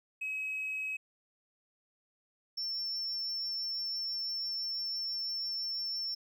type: tone pair in turn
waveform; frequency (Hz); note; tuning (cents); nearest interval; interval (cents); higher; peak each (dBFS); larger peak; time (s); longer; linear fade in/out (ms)
triangle; 2550 / 5403; D#7 / E8; +42 / +42; octave + minor second; 1300; second; -31 / -31; neither; 0.21-0.97 / 2.57-6.15; second; 10
effects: tanh soft clip ceiling -30 dBFS